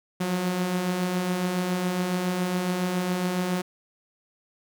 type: beating tone pair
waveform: sawtooth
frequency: 174.61 / 181.81 Hz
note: F3 / F#3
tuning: 0 / -30 cents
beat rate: 7.2 Hz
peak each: -30 / -21 dBFS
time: 0.2-3.62 s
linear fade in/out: 10 ms
effects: none